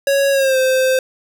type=tone with pitch glide; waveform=square; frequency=554.4 to 520.3 Hz; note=C#5 to C5; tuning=0 to -10 cents; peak=-13 dBFS; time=0.07-0.99 s; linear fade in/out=2 ms; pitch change=-110 cents; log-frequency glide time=0.31-0.58 s; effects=none